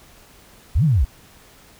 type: linear two-way sweep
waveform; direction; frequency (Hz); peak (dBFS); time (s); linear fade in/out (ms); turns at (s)
sine; up then down; 42.76 to 168.4 to 47.22; -13; 0.75-1.05; 10; 0.84
effects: pink hiss -49 dBFS RMS until 1.79 s